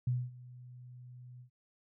sine tone with ADSR envelope, 124.2 Hz, B2, 10 cents sharp, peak -27 dBFS, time 0.07-1.5 s, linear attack 4 ms, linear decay 230 ms, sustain -21 dB, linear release 96 ms, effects none

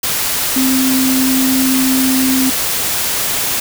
sine tone in noise, 261.6 Hz, C4, in tune, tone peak -12 dBFS, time 0.56-2.5 s, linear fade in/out 5 ms, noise white, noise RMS -17 dBFS, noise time 0.03-3.6 s, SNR +2 dB, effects none

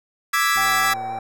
40% pulse chord, E dominant seventh, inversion third, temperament equal, 1174.7 / 1318.5 / 1661.2 / 1975.5 Hz, D6 / E6 / G#6 / B6, 0 / 0 / 0 / 0 cents, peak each -22 dBFS, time 0.33-0.94 s, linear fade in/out 10 ms
click train, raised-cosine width 2 ms, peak -29 dBFS, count 73, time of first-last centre 0.56-1.186 s, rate 115 Hz
triangle tone with vibrato, 772 Hz, G5, 27 cents flat, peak -24 dBFS, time 0.57-1.19 s, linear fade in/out 5 ms, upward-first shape square, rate 3.8 Hz, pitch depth 14 cents each way
pink band-pass noise, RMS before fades -41 dBFS, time 0.65-1.19 s, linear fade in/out 2 ms, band 460 to 1700 Hz, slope 48 dB/octave
effects none

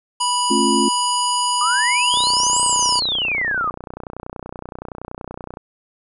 harmonic tone, 980 Hz, B5, 14 cents flat, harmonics 1 / 3 / 5 / 7 / 9 / 10, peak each -19 / -24 / -26 / -27 / -29 / -29 dBFS, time 0.2-3 s, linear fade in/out 10 ms
sine chord, A augmented, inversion none, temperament equal with one note detuned, 220 / 272.7 / 349.2 Hz, A3 / C#4 / E#4, 0 / -28 / 0 cents, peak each -20 dBFS, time 0.5-0.89 s, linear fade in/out 10 ms
sine exponential two-way sweep, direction up then down, 1172 to 8710 to 1172 Hz, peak -18 dBFS, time 1.61-3.7 s, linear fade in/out 2 ms, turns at 2.64 s
click train, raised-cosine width 1 ms, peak -17 dBFS, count 106, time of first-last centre 2.14-5.571 s, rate 30.6 Hz
effects none

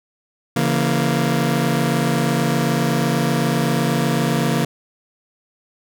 sawtooth chord, A# diminished, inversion first, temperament just, 139.85 / 167.82 / 233.1 Hz, C#3 / E3 / A#3, +16 / +31 / 0 cents, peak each -17 dBFS, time 0.56-4.65 s, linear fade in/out 5 ms, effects none

